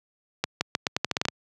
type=accelerating click train; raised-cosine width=0.2 ms; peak=-6 dBFS; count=11; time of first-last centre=0.44-1.285 s; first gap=170 ms; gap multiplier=0.83; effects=high-pass 100 Hz 12 dB/octave